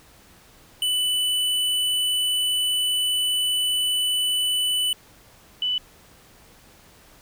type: tone pair in turn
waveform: square / sine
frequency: 2985 / 2985 Hz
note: F#7 / F#7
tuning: +15 / +15 cents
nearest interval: unison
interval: 0 cents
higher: neither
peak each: -21 dBFS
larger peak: neither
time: 0.82-4.93 / 5.62-5.78 s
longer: first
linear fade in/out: 2 ms
effects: pink hiss -52 dBFS RMS until 7.21 s